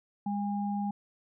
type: tone pair together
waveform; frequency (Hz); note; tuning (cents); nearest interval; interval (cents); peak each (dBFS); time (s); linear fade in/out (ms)
sine; 203.2 / 813; G#3 / G#5; -38 / -37; 2 octaves; 2401; -30 / -35; 0.26-0.91; 5
effects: none